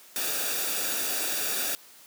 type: noise with comb filter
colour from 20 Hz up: white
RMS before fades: -29 dBFS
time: 0.16-1.75 s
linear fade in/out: 0 ms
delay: 0.96 ms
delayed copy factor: -0.6
effects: white hiss -52 dBFS RMS until 2.06 s + high-pass 200 Hz 12 dB/octave